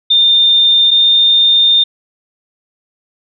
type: tone pair in turn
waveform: sine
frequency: 3614 / 3627 Hz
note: A7 / A#7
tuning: +46 / -48 cents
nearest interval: unison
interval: 6 cents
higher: second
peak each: -6 dBFS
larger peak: neither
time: 0.1-0.91 / 0.91-1.84 s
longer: second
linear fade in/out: 10 ms
effects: none